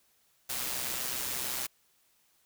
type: noise with amplitude modulation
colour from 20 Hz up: white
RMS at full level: -32 dBFS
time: 0.49-1.67 s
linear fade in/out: 10 ms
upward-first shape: sine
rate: 127 Hz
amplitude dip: 55%
effects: white hiss -69 dBFS RMS until 2.45 s